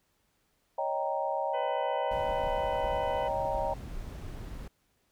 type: chord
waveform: sine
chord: Eb dominant seventh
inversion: third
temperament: equal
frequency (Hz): 554.4 / 622.3 / 784 / 932.3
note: Db5 / Eb5 / G5 / Bb5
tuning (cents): 0 / 0 / 0 / 0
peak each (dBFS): -34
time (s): 0.78-3.74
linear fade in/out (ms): 5
type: harmonic tone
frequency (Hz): 500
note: B4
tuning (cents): +21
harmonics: 1 / 2 / 3 / 4 / 5 / 6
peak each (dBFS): -37 / -43 / -48 / -47 / -53 / -48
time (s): 1.53-3.29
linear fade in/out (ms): 20
type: noise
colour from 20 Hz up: brown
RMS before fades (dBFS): -40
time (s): 2.11-4.68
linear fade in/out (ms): 5
effects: pink hiss -73 dBFS RMS until 5.11 s